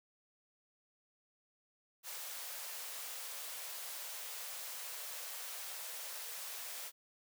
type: high-pass noise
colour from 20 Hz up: white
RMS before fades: -45 dBFS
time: 2.03-6.92 s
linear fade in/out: 50 ms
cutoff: 460 Hz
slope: 48 dB/octave
effects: none